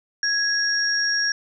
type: tone pair together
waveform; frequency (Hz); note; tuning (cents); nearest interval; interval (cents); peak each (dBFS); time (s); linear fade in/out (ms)
sine; 1661.2 / 5588; G#6 / F8; 0 / 0; octave + major sixth; 2100; -22; 0.23-1.32; 2
effects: none